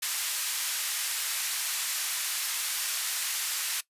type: band-pass noise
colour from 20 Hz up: white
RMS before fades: -31 dBFS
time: 0.02-3.81 s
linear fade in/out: 10 ms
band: 1400 to 13000 Hz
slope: 12 dB/octave
effects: noise-tail reverb RT60 0.1 s tail -19 dB re dry + resampled to 32000 Hz